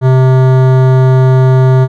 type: tone with hard clipping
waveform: sine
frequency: 130 Hz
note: C3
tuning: 11 cents flat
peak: -6 dBFS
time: 0.01-1.88 s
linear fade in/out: 50 ms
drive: 16 dB
effects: none